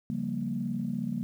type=chord; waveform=sine; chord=G half-diminished seventh; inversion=second; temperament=equal; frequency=138.59 / 174.61 / 196 / 233.1 Hz; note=Db3 / F3 / G3 / Bb3; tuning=0 / 0 / 0 / 0 cents; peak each=-37 / -37 / -34 / -32 dBFS; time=0.1-1.23 s; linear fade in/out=0 ms; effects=tanh soft clip ceiling -19 dBFS + 10-bit